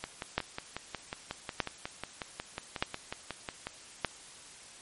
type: two click trains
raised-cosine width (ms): 0.3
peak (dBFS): -19 / -11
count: 21 / 4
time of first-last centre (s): 0.04-3.67 / 0.38-4.047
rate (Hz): 5.51 / 0.818
effects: white hiss -51 dBFS RMS until 4.81 s + MP3 48 kbps